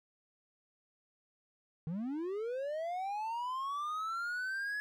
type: linear sweep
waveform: triangle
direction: up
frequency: 150 to 1700 Hz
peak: -33 dBFS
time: 1.87-4.8 s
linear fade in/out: 0 ms
effects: none